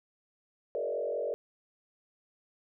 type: tone with frequency modulation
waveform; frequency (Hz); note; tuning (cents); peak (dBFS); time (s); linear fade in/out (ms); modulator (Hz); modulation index
sine; 523.3; C5; 0; -30; 0.75-1.34; 0; 45.3; 2.2
effects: none